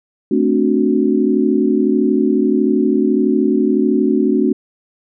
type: chord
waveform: sine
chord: D dominant seventh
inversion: second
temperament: equal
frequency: 220 / 261.6 / 293.7 / 370 Hz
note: A3 / C4 / D4 / F#4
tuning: 0 / 0 / 0 / 0 cents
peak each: -17 dBFS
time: 0.31-4.53 s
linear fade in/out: 5 ms
effects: none